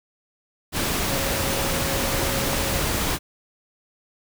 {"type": "tone in noise", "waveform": "sine", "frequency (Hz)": 546, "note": "C#5", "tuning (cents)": -26, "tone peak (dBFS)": -31, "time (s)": [1.06, 2.84], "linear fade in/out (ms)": 50, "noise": "pink", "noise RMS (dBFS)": -24, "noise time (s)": [0.72, 3.19], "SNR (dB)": -10, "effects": []}